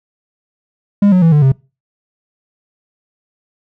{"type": "tone with pitch steps", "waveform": "triangle", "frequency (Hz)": [202.8, 182.77, 164.72, 148.46, 133.8], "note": ["G#3", "F#3", "E3", "D3", "C3"], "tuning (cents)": [-41, -21, -1, 19, 39], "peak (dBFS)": -4, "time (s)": [1.02, 1.52], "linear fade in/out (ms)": 5, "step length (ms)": 100, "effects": ["noise-tail reverb RT60 0.3 s tail -24 dB re dry"]}